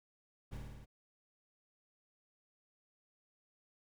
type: noise with echo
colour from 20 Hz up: brown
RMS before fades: -44 dBFS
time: 0.51-0.59 s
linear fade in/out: 20 ms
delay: 54 ms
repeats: 5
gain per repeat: -2 dB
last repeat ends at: 0.86 s
effects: none